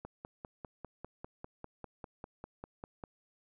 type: click train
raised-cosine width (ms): 1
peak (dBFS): -29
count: 16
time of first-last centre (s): 0.05-3.038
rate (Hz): 5.02
effects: none